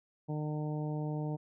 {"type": "harmonic tone", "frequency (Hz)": 151.4, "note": "D#3", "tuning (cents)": -47, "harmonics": [1, 2, 3, 4, 5, 6], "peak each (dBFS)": [-34, -40, -44, -46, -48, -50], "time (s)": [0.28, 1.37], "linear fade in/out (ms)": 20, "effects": []}